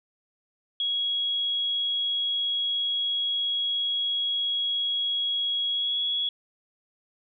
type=tone with pitch glide; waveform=sine; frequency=3319 to 3354 Hz; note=G#7 to G#7; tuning=-2 to +16 cents; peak=-24 dBFS; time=0.8-6.29 s; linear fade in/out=2 ms; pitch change=+18 cents; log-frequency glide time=5.7-5.98 s; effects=none